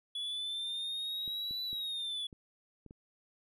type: exponential two-way sweep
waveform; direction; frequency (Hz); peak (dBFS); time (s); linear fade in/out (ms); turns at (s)
triangle; up then down; 3400 to 3979 to 3400; -34; 0.15-2.27; 5; 1.63
type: clicks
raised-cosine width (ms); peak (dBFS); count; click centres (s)
3; -38; 6; 1.278 / 1.51 / 1.73 / 2.328 / 2.863 / 2.909
effects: none